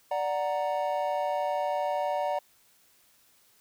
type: chord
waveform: triangle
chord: D augmented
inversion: none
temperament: equal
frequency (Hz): 587.3 / 740 / 932.3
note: D5 / F#5 / A#5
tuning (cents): 0 / 0 / 0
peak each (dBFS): -28 / -29 / -31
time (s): 0.11-2.39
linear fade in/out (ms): 5
effects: white hiss -63 dBFS RMS until 3.6 s